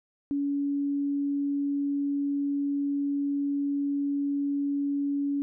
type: tone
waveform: sine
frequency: 283 Hz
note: C#4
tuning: 36 cents sharp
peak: -25 dBFS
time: 0.31-5.42 s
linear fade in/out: 0 ms
effects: none